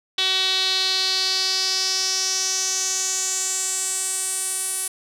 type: tone with band-pass filter sweep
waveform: sawtooth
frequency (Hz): 378.1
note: F#4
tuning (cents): +38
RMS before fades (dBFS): -23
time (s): 0.18-4.88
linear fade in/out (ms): 5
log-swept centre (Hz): 3600 to 9800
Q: 4.9
effects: none